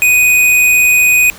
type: tone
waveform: square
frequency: 2489 Hz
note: D#7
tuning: in tune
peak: -7 dBFS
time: 0.02-1.3 s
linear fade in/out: 0 ms
effects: pink hiss -34 dBFS RMS until 1.38 s